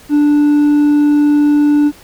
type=tone with hard clipping; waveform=triangle; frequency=293.7 Hz; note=D4; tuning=in tune; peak=-8 dBFS; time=0.09-1.92 s; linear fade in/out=50 ms; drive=5 dB; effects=pink hiss -41 dBFS RMS until 2.03 s